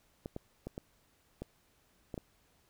clicks, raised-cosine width 2 ms, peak -26 dBFS, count 7, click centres 0.259 / 0.364 / 0.67 / 0.779 / 1.42 / 2.142 / 2.178 s, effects pink hiss -70 dBFS RMS until 2.69 s

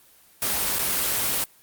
white noise with dropouts, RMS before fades -24 dBFS, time 0.42-1.44 s, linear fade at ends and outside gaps 1 ms, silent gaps 0.786-0.791 s, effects white hiss -55 dBFS RMS until 1.62 s + Opus 24 kbps

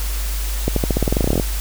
accelerating click train, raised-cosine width 2 ms, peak -4 dBFS, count 17, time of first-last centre 0.68-1.398 s, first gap 83 ms, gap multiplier 0.91, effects added 50 Hz sine -20 dBFS peak until 1.6 s + white hiss -30 dBFS RMS until 1.6 s

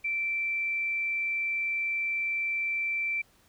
sine tone, 2339 Hz, D7, 8 cents flat, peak -27 dBFS, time 0.04-3.22 s, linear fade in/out 10 ms, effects pink hiss -63 dBFS RMS until 3.48 s

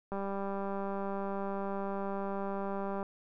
click train, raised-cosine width 1 ms, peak -24 dBFS, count 574, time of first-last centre 0.12-3.029 s, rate 197 Hz, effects none

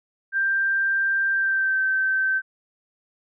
sine tone with pitch glide, 1580 to 1547.5 Hz, G6 to G6, +13 to -23 cents, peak -19 dBFS, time 0.32-2.42 s, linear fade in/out 50 ms, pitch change -36 cents, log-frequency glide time 1.31-1.8 s, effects none

